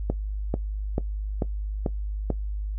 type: click train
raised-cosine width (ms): 2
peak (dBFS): -11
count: 6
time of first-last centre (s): 0.1-2.303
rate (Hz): 2.27
effects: noise-tail reverb RT60 0.1 s tail -17 dB re dry + added 51 Hz sine -27 dBFS peak until 2.78 s